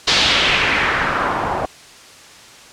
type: noise with low-pass filter sweep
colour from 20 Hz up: white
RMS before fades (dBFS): -17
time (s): 0.07-1.66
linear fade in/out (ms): 10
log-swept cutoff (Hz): 4500 to 790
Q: 2
effects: white hiss -41 dBFS RMS until 2.72 s + low-pass 7000 Hz 12 dB/octave